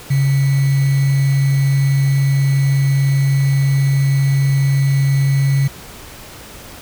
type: tone with sample-and-hold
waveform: sine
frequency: 137.6 Hz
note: C#3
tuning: 12 cents flat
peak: -11 dBFS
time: 0.1-5.68 s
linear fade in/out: 10 ms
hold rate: 2100 Hz
effects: pink hiss -36 dBFS RMS until 6.81 s